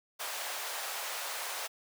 pink high-pass noise, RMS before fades -38 dBFS, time 0.19-1.68 s, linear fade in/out 20 ms, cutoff 610 Hz, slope 24 dB/octave, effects none

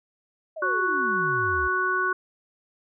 sine exponential sweep, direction down, 665 to 65.41 Hz, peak -32 dBFS, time 0.56-1.68 s, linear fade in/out 10 ms
harmonic tone, 370 Hz, F#4, in tune, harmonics 1 / 3 / 4, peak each -30 / -26 / -24 dBFS, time 0.62-2.13 s, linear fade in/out 5 ms
effects none

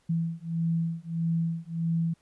sine beating tone pair, 165 / 166.6 Hz, E3 / E3, +2 / +19 cents, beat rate 1.6 Hz, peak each -29 dBFS, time 0.09-2.14 s, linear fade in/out 10 ms, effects pink hiss -68 dBFS RMS until 2.21 s + resampled to 24000 Hz

